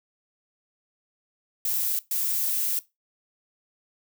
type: noise bursts at uneven times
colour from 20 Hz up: violet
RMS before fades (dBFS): -26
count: 2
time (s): 1.65-1.99 / 2.11-2.79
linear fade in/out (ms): 2
effects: noise-tail reverb RT60 0.2 s tail -18 dB re dry